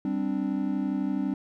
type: chord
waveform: triangle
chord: G suspended fourth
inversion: none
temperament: equal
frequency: 196 / 261.6 / 293.7 Hz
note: G3 / C4 / D4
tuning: 0 / 0 / 0 cents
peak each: -28 dBFS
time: 0.05-1.34 s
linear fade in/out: 2 ms
effects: none